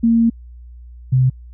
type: tone pair in turn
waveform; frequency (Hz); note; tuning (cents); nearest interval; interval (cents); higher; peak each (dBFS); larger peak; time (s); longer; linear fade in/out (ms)
sine; 230 / 129.08; A#3 / C3; -23 / -23; minor seventh; 1000; first; -10; neither; 0.03-0.3 / 1.12-1.3; first; 10
effects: added 60 Hz sine -35 dBFS peak until 1.53 s